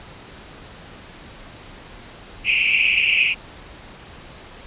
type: band-pass noise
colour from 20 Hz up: pink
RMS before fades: -18 dBFS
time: 2.44-3.35 s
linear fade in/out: 50 ms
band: 2300 to 2800 Hz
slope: 96 dB/octave
effects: pink hiss -41 dBFS RMS until 4.66 s + resampled to 8000 Hz